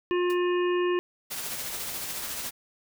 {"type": "harmonic tone", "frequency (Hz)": 356, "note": "F4", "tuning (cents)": 33, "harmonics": [1, 3, 5, 7, 8], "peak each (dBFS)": [-23, -33, -37, -40, -41], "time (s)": [0.11, 0.99], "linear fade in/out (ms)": 0}
{"type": "noise with exponential decay", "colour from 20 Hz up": "white", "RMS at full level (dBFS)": -39, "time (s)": [0.3, 0.39], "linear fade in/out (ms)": 0, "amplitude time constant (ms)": 19}
{"type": "noise with tremolo", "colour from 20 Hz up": "white", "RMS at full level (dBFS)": -33, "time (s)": [1.3, 2.51], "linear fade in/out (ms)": 20, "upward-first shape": "sine", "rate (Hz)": 14, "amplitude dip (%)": 30}
{"effects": []}